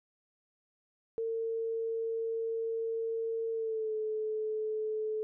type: tone with pitch glide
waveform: sine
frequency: 453.3 to 432.8 Hz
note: A#4 to A4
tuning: -48 to -29 cents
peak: -31 dBFS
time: 1.18-5.23 s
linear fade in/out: 0 ms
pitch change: -81 cents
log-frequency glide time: 3.52-3.94 s
effects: none